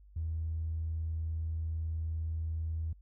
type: tone with tanh clipping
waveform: triangle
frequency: 80.6 Hz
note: E2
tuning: 38 cents flat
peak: -32 dBFS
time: 0.16-2.93 s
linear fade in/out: 5 ms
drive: 4 dB
effects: added 50 Hz sine -54 dBFS peak until 3.01 s